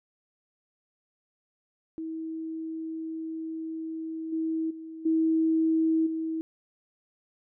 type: tone with level steps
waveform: sine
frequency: 321.8 Hz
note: E4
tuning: 42 cents flat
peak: -32 / -26 / -38 / -21 / -28 dBFS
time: 1.98-6.41 s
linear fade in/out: 0 ms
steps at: 4.32 / 4.7 / 5.05 / 6.06 s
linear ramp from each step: 10 ms
effects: none